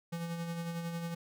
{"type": "tone with tremolo", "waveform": "square", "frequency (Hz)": 168.7, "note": "E3", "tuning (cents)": 40, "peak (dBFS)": -35, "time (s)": [0.12, 1.15], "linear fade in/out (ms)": 10, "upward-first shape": "sine", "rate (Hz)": 11, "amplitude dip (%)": 40, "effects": []}